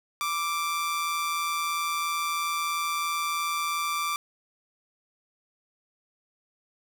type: tone with amplitude modulation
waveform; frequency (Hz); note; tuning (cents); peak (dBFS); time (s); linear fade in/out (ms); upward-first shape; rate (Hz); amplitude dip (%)
sawtooth; 1174.7; D6; 0; -21; 0.21-4.16; 0; sine; 163; 40
effects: none